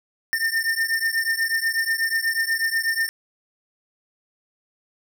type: beating tone pair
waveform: square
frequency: 1805 / 1813.2 Hz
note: A6 / A#6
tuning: +44 / -48 cents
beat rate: 8.2 Hz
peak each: -24 / -25 dBFS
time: 0.33-3.09 s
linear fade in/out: 0 ms
effects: none